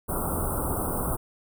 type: band-stop noise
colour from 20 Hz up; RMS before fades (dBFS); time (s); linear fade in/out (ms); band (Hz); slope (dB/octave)
pink; -28; 0.08-1.17; 20; 1400 to 8500; 96
effects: none